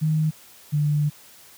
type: tone pair in turn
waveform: sine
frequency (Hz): 155.8 / 148.15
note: D#3 / D3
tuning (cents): +3 / +15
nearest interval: minor second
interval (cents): 88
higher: first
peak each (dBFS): -18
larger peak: neither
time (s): 0.01-0.31 / 0.72-1.1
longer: second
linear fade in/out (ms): 20
effects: white hiss -49 dBFS RMS until 1.57 s + high-pass 60 Hz 12 dB/octave